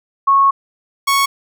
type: tone pair in turn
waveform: sine / sawtooth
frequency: 1100 / 1107 Hz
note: C#6 / C#6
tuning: -14 / -3 cents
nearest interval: unison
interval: 11 cents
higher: second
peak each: -8 dBFS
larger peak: neither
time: 0.27-0.51 / 1.07-1.26 s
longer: first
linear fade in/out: 10 ms
effects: none